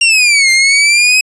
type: exponential two-way sweep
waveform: sawtooth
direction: down then up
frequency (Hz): 2800 to 2093 to 2555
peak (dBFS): -3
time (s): 0.01-1.21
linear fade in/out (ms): 5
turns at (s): 0.51
effects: resampled to 22050 Hz